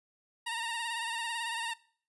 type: tone with vibrato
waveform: 15% pulse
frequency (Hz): 925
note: A#5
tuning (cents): -14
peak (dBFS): -27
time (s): 0.46-1.74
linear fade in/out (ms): 10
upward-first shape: sine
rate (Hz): 18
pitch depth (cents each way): 51
effects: noise-tail reverb RT60 0.5 s tail -21 dB re dry + resampled to 24000 Hz